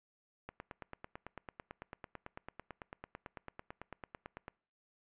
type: click train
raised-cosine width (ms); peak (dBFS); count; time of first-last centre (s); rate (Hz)
0.5; -29; 37; 0.49-4.481; 9.02
effects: noise-tail reverb RT60 0.5 s tail -25 dB re dry + resampled to 8000 Hz